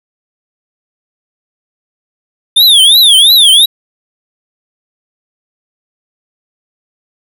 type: tone with vibrato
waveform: square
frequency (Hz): 3520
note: A7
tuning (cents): 0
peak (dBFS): -3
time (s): 2.56-3.66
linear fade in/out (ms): 10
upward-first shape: triangle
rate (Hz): 2.9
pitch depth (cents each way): 260
effects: none